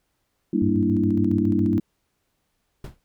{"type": "chord", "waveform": "sine", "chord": "E half-diminished seventh", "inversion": "first", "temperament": "equal", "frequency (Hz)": [196, 233.1, 293.7, 329.6], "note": ["G3", "Bb3", "D4", "E4"], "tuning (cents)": [0, 0, 0, 0], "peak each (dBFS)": -24, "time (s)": [0.53, 1.8], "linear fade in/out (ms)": 5}
{"type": "tone with tremolo", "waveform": "sine", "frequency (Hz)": 101.1, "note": "G#2", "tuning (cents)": -46, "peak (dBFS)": -23, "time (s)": [0.62, 1.78], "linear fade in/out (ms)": 0, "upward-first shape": "square", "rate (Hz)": 7.2, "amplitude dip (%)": 50}
{"type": "noise with exponential decay", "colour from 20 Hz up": "brown", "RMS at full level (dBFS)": -28, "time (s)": [2.84, 3], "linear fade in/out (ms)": 5, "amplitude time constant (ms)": 33}
{"effects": ["pink hiss -73 dBFS RMS until 3.04 s"]}